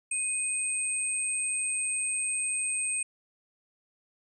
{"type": "tone pair together", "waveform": "sine", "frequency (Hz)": [2511, 8446], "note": ["D#7", "C9"], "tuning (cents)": [15, 15], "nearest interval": "octave + major sixth", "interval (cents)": 2100, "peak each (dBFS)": [-35, -28], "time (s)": [0.11, 3.03], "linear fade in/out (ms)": 5, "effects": []}